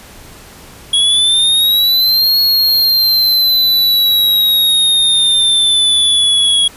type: exponential two-way sweep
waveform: square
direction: up then down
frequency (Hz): 3322 to 4326 to 3322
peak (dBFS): -9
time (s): 0.93-6.68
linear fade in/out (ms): 5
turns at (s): 2.39
effects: pink hiss -37 dBFS RMS until 6.76 s + resampled to 32000 Hz